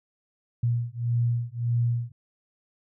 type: beating tone pair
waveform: sine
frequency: 118 / 119.7 Hz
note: A#2 / A#2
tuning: +22 / +46 cents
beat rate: 1.7 Hz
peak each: -26 dBFS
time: 0.63-2.12 s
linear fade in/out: 5 ms
effects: none